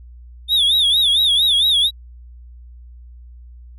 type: tone with vibrato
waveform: triangle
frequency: 3559 Hz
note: A7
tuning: 19 cents sharp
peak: -11 dBFS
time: 0.48-1.91 s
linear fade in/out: 50 ms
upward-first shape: sine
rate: 4.4 Hz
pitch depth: 140 cents each way
effects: added 60 Hz sine -37 dBFS peak until 3.78 s